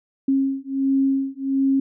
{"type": "beating tone pair", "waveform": "sine", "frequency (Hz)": [270, 271.4], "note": ["C#4", "C#4"], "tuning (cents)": [-45, -36], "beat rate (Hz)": 1.4, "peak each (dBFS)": -21, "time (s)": [0.28, 1.8], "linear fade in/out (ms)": 5, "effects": []}